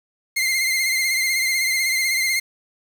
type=tone with vibrato; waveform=sawtooth; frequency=2100 Hz; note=C7; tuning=6 cents sharp; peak=-15 dBFS; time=0.36-2.4 s; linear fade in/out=10 ms; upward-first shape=sine; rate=16 Hz; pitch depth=44 cents each way; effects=7-bit